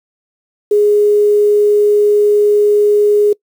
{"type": "tone with quantisation", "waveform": "sine", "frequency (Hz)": 415.3, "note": "G#4", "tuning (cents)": 0, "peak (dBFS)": -7, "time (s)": [0.71, 3.33], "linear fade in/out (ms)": 5, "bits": 6, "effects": ["noise-tail reverb RT60 0.1 s tail -24 dB re dry"]}